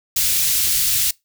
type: band-stop noise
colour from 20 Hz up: white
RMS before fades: -18 dBFS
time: 0.16-1.11 s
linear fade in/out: 5 ms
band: 100 to 3000 Hz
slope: 12 dB/octave
effects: noise-tail reverb RT60 0.2 s tail -24 dB re dry